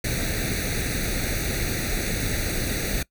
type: noise with comb filter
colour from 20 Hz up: pink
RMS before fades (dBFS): -26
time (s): 0.04-3.03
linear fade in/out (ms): 5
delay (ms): 0.48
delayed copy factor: +0.9
effects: noise-tail reverb RT60 0.1 s tail -22 dB re dry